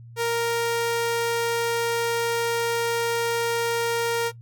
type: tone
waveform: sawtooth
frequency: 466.2 Hz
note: A#4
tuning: in tune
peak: -18 dBFS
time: 0.16-4.32 s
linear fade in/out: 50 ms
effects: noise-tail reverb RT60 0.1 s tail -18 dB re dry + added 117 Hz sine -41 dBFS peak until 4.41 s